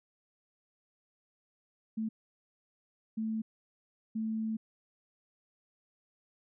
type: tone bursts at uneven times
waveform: sine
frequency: 220.6 Hz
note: A3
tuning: 5 cents sharp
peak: -31 dBFS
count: 3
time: 1.97-2.09 / 3.17-3.42 / 4.15-4.57 s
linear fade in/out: 10 ms
effects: none

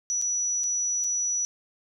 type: tone with dropouts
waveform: sine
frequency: 5890 Hz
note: F#8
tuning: 9 cents flat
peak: -24 dBFS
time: 0.1-1.45 s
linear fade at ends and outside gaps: 0 ms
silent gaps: 0.215-0.222 / 0.635-0.639 / 1.04-1.044 s
effects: 11-bit

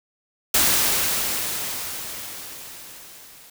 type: noise with level ramp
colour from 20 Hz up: white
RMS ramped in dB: -17 to -47 dBFS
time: 0.54-3.5 s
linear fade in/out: 5 ms
effects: none

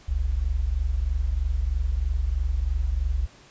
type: tone pair together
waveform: sine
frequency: 46.18 / 69.3 Hz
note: F#1 / C#2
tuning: -3 / 0 cents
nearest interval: perfect fifth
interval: 703 cents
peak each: -25 / -24 dBFS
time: 0.08-3.27 s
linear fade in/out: 10 ms
effects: pink hiss -52 dBFS RMS until 3.5 s + resampled to 16000 Hz

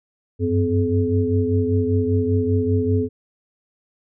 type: tone cluster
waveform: sine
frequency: 94.1 / 99.2 / 255.8 / 427.1 Hz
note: F#2 / G2 / C4 / G#4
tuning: +30 / +21 / -39 / +48 cents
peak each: -22 dBFS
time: 0.39-3.09 s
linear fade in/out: 50 ms
effects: none

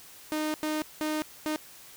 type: tone bursts at uneven times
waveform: sawtooth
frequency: 307.5 Hz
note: D#4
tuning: 20 cents flat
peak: -24 dBFS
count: 4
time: 0.32-0.54 / 0.63-0.82 / 1.01-1.22 / 1.46-1.56 s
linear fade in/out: 0 ms
effects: white hiss -50 dBFS RMS until 1.96 s

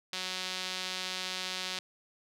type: tone with band-pass filter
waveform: sawtooth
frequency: 185 Hz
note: F#3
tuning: in tune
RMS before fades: -37 dBFS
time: 0.13-1.79 s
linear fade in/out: 2 ms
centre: 4000 Hz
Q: 1.6
effects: none

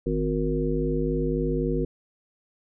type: harmonic tone with a mistuned harmonic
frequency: 51.91 Hz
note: G#1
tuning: in tune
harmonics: 1 / 3 / 5 / 7 / 9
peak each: -29 / -29 / -29 / -29 / -29 dBFS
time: 0.06-1.85 s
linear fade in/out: 5 ms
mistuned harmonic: 3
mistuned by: +34 cents
effects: none

